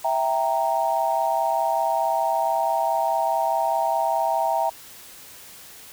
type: chord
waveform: sine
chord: E diminished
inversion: none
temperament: equal with one note detuned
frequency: 659.3 / 784 / 929.1 Hz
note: E5 / G5 / Bb5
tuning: 0 / 0 / -6 cents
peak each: -24 dBFS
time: 0.04-4.7 s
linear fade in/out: 10 ms
effects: white hiss -44 dBFS RMS until 5.92 s